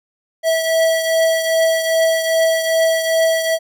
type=beating tone pair; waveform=square; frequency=651 / 653.5 Hz; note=E5 / E5; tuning=-22 / -15 cents; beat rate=2.5 Hz; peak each=-15 / -22 dBFS; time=0.43-3.59 s; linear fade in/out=50 ms; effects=none